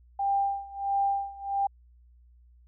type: tone with tremolo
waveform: sine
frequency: 794 Hz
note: G5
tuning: 22 cents sharp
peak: -22 dBFS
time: 0.19-1.67 s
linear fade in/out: 5 ms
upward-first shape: sine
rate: 1.5 Hz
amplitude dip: 90%
effects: added 60 Hz sine -54 dBFS peak until 2.67 s